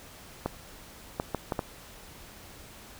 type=clicks; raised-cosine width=1 ms; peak=-14 dBFS; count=5; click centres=0.46 / 1.199 / 1.347 / 1.522 / 1.592 s; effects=pink hiss -49 dBFS RMS until 2.99 s